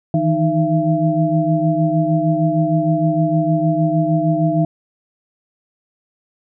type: tone cluster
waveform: sine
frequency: 156.8 / 163.3 / 310.9 / 674 Hz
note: D#3 / E3 / D#4 / E5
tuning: +14 / -16 / -1 / +38 cents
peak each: -19 dBFS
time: 0.14-4.65 s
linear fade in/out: 2 ms
effects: none